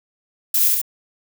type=noise with echo; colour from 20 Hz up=violet; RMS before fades=-17 dBFS; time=0.54-0.68 s; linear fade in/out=5 ms; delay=68 ms; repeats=2; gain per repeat=-2 dB; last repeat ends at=0.816 s; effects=none